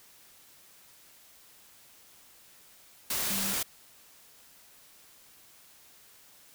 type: tone in noise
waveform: sine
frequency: 196 Hz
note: G3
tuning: in tune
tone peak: -37 dBFS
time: 3.3-3.54 s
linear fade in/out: 5 ms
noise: white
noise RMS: -31 dBFS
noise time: 3.1-3.63 s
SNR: -9 dB
effects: white hiss -57 dBFS RMS until 6.54 s